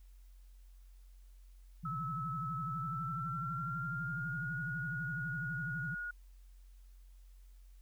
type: tone with vibrato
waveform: sine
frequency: 146.83 Hz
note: D3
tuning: in tune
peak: -39 dBFS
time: 1.83-5.95 s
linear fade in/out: 10 ms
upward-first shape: sine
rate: 12 Hz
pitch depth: 280 cents each way
type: tone with pitch glide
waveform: sine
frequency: 1300 to 1442.4 Hz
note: E6 to F#6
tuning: -24 to -45 cents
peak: -38 dBFS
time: 1.85-6.11 s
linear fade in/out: 5 ms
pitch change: +179 cents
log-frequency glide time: 2.63-4.56 s
effects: added 45 Hz sine -54 dBFS peak until 7.81 s + white hiss -74 dBFS RMS until 7.81 s